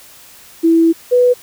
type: tone pair in turn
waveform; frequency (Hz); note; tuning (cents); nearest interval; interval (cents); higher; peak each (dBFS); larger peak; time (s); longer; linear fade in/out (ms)
sine; 329.6 / 493.8; E4 / B4; 0 / 0; perfect fifth; 700; second; -7 / -7; neither; 0.63-0.93 / 1.11-1.34; first; 20
effects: white hiss -41 dBFS RMS until 1.42 s